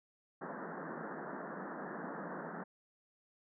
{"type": "band-pass noise", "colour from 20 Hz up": "pink", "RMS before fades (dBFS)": -44, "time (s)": [0.41, 2.64], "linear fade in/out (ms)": 10, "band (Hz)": [160, 1800], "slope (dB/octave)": 96, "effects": []}